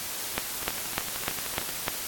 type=two click trains; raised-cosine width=0.3 ms; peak=-18 / -9 dBFS; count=15 / 6; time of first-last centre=0.63-1.691 / 0.38-1.882 s; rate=13.2 / 3.33 Hz; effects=white hiss -34 dBFS RMS until 2.07 s + AAC 64 kbps